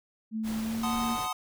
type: tone with pitch glide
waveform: sine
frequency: 220 to 231.9 Hz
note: A3 to A#3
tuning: 0 to -9 cents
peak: -29 dBFS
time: 0.31-1.18 s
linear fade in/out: 50 ms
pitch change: +91 cents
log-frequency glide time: 0.58-0.97 s
type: noise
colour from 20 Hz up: pink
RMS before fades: -41 dBFS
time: 0.43-1.29 s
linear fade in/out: 50 ms
type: chord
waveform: square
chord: F# diminished seventh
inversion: none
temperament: equal with one note detuned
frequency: 740 / 880 / 1033.9 / 1244.5 Hz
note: F#5 / A5 / C6 / Eb6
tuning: 0 / 0 / -21 / 0 cents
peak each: -37 / -39 / -37 / -34 dBFS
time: 0.83-1.33 s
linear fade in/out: 5 ms
effects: none